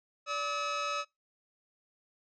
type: tone pair together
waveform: sawtooth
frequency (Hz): 580 / 1283.4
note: D5 / E6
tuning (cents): -22 / -47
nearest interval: octave + major second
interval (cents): 1375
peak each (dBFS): -34 / -29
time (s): 0.26-1.05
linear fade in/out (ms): 50
effects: noise-tail reverb RT60 0.2 s tail -25 dB re dry + resampled to 16000 Hz